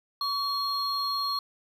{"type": "tone pair together", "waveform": "triangle", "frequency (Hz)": [1130, 4266], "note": ["C#6", "C8"], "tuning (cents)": [33, 33], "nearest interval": "octave + major seventh", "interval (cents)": 2300, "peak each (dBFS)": -28, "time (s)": [0.21, 1.39], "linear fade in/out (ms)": 2, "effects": []}